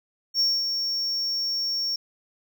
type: tone with ADSR envelope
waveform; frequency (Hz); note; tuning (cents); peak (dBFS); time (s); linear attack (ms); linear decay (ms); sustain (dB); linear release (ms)
triangle; 5500; F8; -27; -17; 0.34-1.96; 58; 230; -6; 4
effects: none